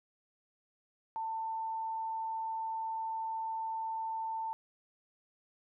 sine tone, 893 Hz, A5, 25 cents sharp, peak -34 dBFS, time 1.16-4.53 s, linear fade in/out 0 ms, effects none

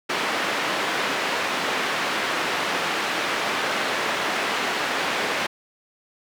white band-pass noise, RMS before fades -25 dBFS, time 0.09-5.47 s, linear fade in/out 10 ms, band 250 to 2300 Hz, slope 12 dB/octave, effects none

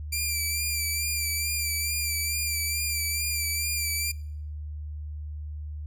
10% pulse tone with vibrato, 2357 Hz, D7, 6 cents sharp, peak -18 dBFS, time 0.12-4.12 s, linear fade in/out 10 ms, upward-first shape sine, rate 2.3 Hz, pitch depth 40 cents each way, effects noise-tail reverb RT60 0.7 s tail -25 dB re dry + added 75 Hz sine -33 dBFS peak until 5.86 s

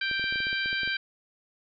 harmonic tone, 784 Hz, G5, in tune, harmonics 2 / 3 / 4 / 5 / 6, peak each -29 / -33 / -35 / -37 / -39 dBFS, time 0.01-0.97 s, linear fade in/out 5 ms
clicks, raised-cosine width 2 ms, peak -29 dBFS, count 12, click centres 0.113 / 0.196 / 0.241 / 0.325 / 0.358 / 0.404 / 0.469 / 0.529 / 0.659 / 0.729 / 0.833 / 0.876 s
effects none

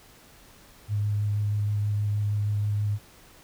sine tone with vibrato, 103.8 Hz, G#2, in tune, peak -23 dBFS, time 0.88-2.99 s, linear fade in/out 50 ms, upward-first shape square, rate 6.3 Hz, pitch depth 9 cents each way, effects pink hiss -53 dBFS RMS until 3.43 s

